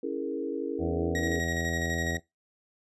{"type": "chord", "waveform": "sine", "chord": "A# half-diminished seventh", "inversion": "first", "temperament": "equal", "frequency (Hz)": [277.2, 329.6, 415.3, 466.2], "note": ["C#4", "E4", "G#4", "A#4"], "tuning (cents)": [0, 0, 0, 0], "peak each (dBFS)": -35, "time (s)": [0.03, 1.39], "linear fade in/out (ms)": 5}
{"type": "harmonic tone", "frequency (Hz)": 83.5, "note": "E2", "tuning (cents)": 23, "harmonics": [1, 2, 3, 4, 5, 6, 7, 8, 9], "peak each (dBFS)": [-33, -36, -38, -39, -40, -41, -41, -42, -43], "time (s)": [0.78, 2.2], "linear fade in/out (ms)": 50}
{"type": "tone with tremolo", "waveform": "40% pulse", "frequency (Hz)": 1895, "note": "A#6", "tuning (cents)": 28, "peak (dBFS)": -30, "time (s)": [1.15, 2.17], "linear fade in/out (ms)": 2, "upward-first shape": "square", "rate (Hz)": 12, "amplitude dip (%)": 40}
{"effects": ["noise-tail reverb RT60 0.2 s tail -21 dB re dry", "resampled to 24000 Hz"]}